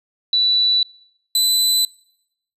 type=tone pair in turn; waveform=sine / sawtooth; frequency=3958 / 4006 Hz; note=B7 / B7; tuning=+3 / +24 cents; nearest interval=unison; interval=21 cents; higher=second; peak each=-13 / -11 dBFS; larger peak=second; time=0.33-0.83 / 1.35-1.85 s; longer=neither; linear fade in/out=2 ms; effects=noise-tail reverb RT60 0.8 s tail -24 dB re dry + resampled to 32000 Hz